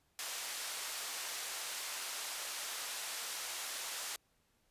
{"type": "band-pass noise", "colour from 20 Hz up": "white", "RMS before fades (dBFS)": -42, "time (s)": [0.19, 4.16], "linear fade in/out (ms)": 0, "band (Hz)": [610, 9100], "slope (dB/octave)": 12, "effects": ["pink hiss -75 dBFS RMS until 4.7 s", "resampled to 32000 Hz"]}